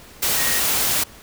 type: tone in noise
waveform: sine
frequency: 1874 Hz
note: A#6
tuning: 9 cents sharp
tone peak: -27 dBFS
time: 0.37-0.6 s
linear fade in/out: 10 ms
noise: white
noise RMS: -20 dBFS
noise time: 0.22-1.04 s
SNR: -10 dB
effects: pink hiss -44 dBFS RMS until 1.22 s